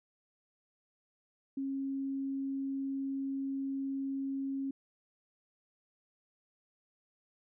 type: tone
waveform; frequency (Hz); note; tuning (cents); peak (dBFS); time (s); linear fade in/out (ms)
sine; 271.9; C#4; -33; -33; 1.57-4.71; 5
effects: none